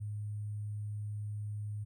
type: tone with sample-and-hold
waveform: sine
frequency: 104.5 Hz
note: G#2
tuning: 11 cents sharp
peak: -36 dBFS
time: 0-1.85 s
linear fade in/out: 20 ms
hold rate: 8820 Hz
effects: none